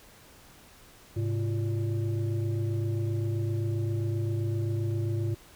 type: tone with frequency modulation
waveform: sine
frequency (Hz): 105.2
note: G#2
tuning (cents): +23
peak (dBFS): -26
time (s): 1.16-5.35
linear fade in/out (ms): 10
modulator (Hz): 238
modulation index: 0.78
effects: pink hiss -54 dBFS RMS until 5.55 s